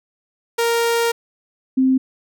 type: tone pair in turn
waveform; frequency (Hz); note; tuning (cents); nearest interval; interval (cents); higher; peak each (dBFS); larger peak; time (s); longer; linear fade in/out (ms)
sawtooth / sine; 465.9 / 261.5; A#4 / C4; -1 / -1; minor seventh; 1000; first; -12; neither; 0.58-1.12 / 1.77-1.98; first; 10
effects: none